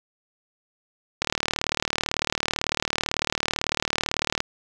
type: click train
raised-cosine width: 0.2 ms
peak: -5 dBFS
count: 122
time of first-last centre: 1.22-4.404 s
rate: 38 Hz
effects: none